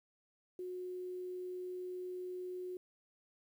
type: tone with quantisation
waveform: sine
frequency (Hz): 364.1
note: F#4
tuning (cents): -28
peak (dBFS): -40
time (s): 0.59-2.77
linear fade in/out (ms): 2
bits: 11
effects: none